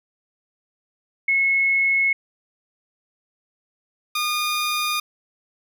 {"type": "tone pair in turn", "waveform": ["sine", "15% pulse"], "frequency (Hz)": [2183, 1218.8], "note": ["C#7", "D#6"], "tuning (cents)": [-27, -36], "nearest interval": "minor seventh", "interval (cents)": 1009, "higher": "first", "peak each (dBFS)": [-16, -15], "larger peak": "second", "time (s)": [[1.28, 2.13], [4.15, 5]], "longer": "neither", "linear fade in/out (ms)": 5, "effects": []}